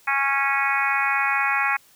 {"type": "harmonic tone", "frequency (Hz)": 275.7, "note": "C#4", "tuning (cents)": -9, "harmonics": [3, 4, 5, 6, 7, 8, 9], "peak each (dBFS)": [-27, -27, -27, -27, -27, -27, -27], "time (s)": [0.07, 1.77], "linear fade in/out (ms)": 10, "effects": ["white hiss -55 dBFS RMS until 1.95 s"]}